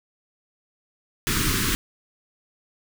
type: band-stop noise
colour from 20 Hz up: pink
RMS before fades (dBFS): -23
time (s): 1.27-1.75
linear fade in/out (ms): 0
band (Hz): 400 to 1100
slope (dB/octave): 48
effects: none